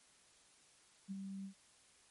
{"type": "tone with ADSR envelope", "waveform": "sine", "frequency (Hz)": 194.3, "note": "G3", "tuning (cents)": -15, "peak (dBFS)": -39, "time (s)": [1.08, 1.54], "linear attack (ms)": 33, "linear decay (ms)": 23, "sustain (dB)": -4, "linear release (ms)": 93, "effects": ["white hiss -67 dBFS RMS until 2.1 s", "MP3 48 kbps"]}